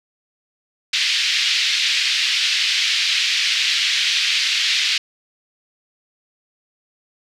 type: band-pass noise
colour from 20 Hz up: white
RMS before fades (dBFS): -19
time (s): 0.93-4.98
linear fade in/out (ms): 5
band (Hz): 2100 to 4500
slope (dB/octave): 24
effects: none